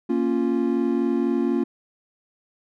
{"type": "chord", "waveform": "triangle", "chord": "Bb minor", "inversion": "none", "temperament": "equal", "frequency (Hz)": [233.1, 277.2, 349.2], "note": ["Bb3", "Db4", "F4"], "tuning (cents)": [0, 0, 0], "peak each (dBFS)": -22, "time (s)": [0.09, 1.64], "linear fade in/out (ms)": 10, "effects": []}